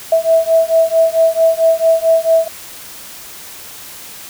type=beating tone pair; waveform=sine; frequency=652 / 656.5 Hz; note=E5 / E5; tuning=-19 / -7 cents; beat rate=4.5 Hz; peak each=-12 dBFS; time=0.12-2.48 s; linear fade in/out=5 ms; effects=white hiss -33 dBFS RMS until 4.29 s